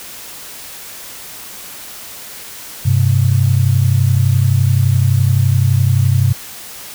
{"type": "tone pair together", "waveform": "sine", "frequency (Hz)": [98.4, 130.14], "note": ["G2", "C3"], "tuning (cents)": [7, -9], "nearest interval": "perfect fourth", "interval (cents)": 484, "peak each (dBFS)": -12, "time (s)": [2.85, 6.33], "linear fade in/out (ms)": 10, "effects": ["white hiss -32 dBFS RMS until 6.94 s"]}